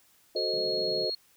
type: chord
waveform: sine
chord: F# diminished seventh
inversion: none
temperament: equal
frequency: 370 / 440 / 523.3 / 622.3 Hz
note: F#4 / A4 / C5 / Eb5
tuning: 0 / 0 / 0 / 0 cents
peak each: -34 dBFS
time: 0.35-1.1 s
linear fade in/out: 5 ms
type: tone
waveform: sine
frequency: 4300 Hz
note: C8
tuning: 47 cents sharp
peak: -30 dBFS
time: 0.36-1.15 s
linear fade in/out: 5 ms
type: band-pass noise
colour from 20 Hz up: white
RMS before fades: -48 dBFS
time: 0.53-1.05 s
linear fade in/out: 5 ms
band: 140 to 230 Hz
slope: 48 dB/octave
effects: white hiss -63 dBFS RMS until 1.36 s